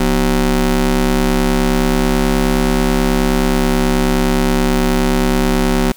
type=ring-modulated tone; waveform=25% pulse; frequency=138.59 Hz; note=C#3; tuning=in tune; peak=-5 dBFS; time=0-5.92 s; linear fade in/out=5 ms; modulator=104 Hz; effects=white hiss -44 dBFS RMS until 5.96 s